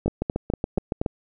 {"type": "two click trains", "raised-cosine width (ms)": 2, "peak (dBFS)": [-10, -10], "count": [5, 8], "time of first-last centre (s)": [[0.06, 1.015], [0.08, 1.062]], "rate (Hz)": [4.19, 7.13], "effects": []}